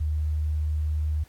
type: tone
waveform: sine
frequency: 76.4 Hz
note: D#2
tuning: 31 cents flat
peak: -23 dBFS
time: 0-1.24 s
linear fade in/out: 10 ms
effects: pink hiss -58 dBFS RMS until 1.28 s + AAC 64 kbps